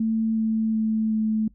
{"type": "tone with pitch steps", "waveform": "sine", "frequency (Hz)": [222.5, 221, 219.4, 217.9], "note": ["A3", "A3", "A3", "A3"], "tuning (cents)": [20, 8, -5, -17], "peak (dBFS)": -20, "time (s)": [0, 1.48], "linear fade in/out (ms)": 5, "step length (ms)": 370, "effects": ["noise-tail reverb RT60 0.1 s tail -21 dB re dry", "added 50 Hz sine -52 dBFS peak until 1.54 s"]}